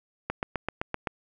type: click train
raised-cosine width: 0.5 ms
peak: -13 dBFS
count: 7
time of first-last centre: 0.3-1.072 s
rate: 7.77 Hz
effects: none